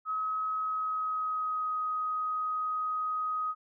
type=tone with pitch glide; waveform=sine; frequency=1276 to 1255.5 Hz; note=D#6 to D#6; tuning=+43 to +15 cents; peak=-29 dBFS; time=0.05-3.55 s; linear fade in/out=50 ms; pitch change=-28 cents; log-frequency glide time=0.57-1.77 s; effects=none